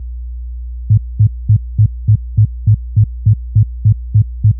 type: tone bursts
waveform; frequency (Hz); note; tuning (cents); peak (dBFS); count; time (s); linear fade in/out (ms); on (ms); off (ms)
sine; 106.4; G#2; +42; -3; 13; 0.9-4.515; 5; 75; 220
effects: added 60 Hz sine -18 dBFS peak until 4.59 s + high-pass 60 Hz 12 dB/octave